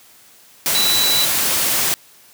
sine tone in noise, 3954 Hz, B7, 1 cent sharp, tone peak -16 dBFS, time 0.75-1.25 s, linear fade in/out 0 ms, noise white, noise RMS -18 dBFS, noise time 0.66-1.94 s, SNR -1 dB, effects white hiss -48 dBFS RMS until 2.33 s + high-pass 80 Hz 12 dB/octave

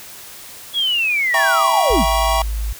sine linear sweep, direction down, 3400 to 102 Hz, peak -15 dBFS, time 0.73-2.06 s, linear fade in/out 50 ms
square chord, E diminished seventh, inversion none, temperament equal with one note detuned, 659.3 / 784 / 953 / 1108.7 Hz, E5 / G5 / Bb5 / Db6, 0 / 0 / +38 / 0 cents, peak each -22 dBFS, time 1.34-2.42 s, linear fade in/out 2 ms
sine tone, 53.4 Hz, G#1, 49 cents sharp, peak -19 dBFS, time 1.9-2.73 s, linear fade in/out 5 ms
effects white hiss -37 dBFS RMS until 2.79 s

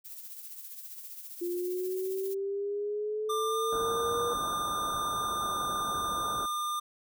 violet noise with tremolo, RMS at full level -42 dBFS, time 0.04-2.35 s, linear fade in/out 20 ms, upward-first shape triangle, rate 15 Hz, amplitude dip 55%
sine linear sweep, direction up, 348.3 to 479.4 Hz, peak -30 dBFS, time 1.41-4.34 s, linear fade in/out 10 ms
square tone with pitch glide, 1192 to 1203.8 Hz, D6 to D6, +25 to +42 cents, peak -31 dBFS, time 3.29-6.8 s, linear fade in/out 10 ms, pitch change +17 cents, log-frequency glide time 3.47-3.57 s
white low-pass noise, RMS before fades -40 dBFS, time 3.72-6.46 s, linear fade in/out 5 ms, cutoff 1500 Hz, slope 96 dB/octave
effects none

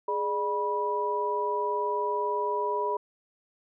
sine tone cluster, 416.1 / 598 / 977 Hz, G#4 / D5 / B5, +3 / +31 / -19 cents, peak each -30 / -35 / -28 dBFS, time 0.08-2.97 s, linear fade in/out 5 ms, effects none

